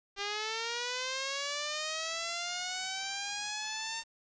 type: linear sweep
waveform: 5% pulse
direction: up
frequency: 396.6 to 910 Hz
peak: -22 dBFS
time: 0.16-4.04 s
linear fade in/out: 50 ms
effects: resampled to 16000 Hz + 9-bit